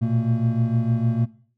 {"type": "tone cluster", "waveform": "triangle", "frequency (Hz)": [115.9, 122.5, 226.8], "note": ["A#2", "B2", "A#3"], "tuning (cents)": [-10, -14, -47], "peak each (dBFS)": -21, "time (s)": [0.01, 1.26], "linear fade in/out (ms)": 20, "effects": ["noise-tail reverb RT60 0.5 s tail -19 dB re dry"]}